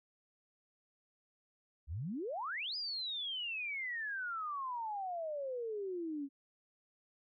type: exponential two-way sweep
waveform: sine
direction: up then down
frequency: 65.41 to 5020 to 270.7 Hz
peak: -37 dBFS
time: 1.87-6.29 s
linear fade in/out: 50 ms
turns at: 2.76 s
effects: none